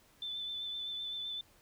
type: tone with vibrato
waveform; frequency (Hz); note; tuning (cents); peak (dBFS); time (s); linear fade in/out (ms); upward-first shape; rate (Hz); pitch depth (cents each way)
sine; 3520; A7; 0; -37; 0.22-1.41; 2; sine; 7.8; 21
effects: pink hiss -65 dBFS RMS until 1.61 s